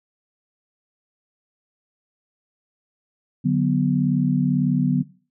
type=chord; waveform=sine; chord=B minor; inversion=first; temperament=equal; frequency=146.83 / 185 / 246.9 Hz; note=D3 / F#3 / B3; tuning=0 / 0 / 0 cents; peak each=-21 dBFS; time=3.44-5.03 s; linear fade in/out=20 ms; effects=noise-tail reverb RT60 0.4 s tail -20 dB re dry